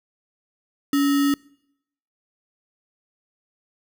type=tone with sample-and-hold; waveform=sine; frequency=282.4 Hz; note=C#4; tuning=32 cents sharp; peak=-16 dBFS; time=0.93-1.34 s; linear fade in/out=2 ms; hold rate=1575 Hz; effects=noise-tail reverb RT60 0.8 s tail -26 dB re dry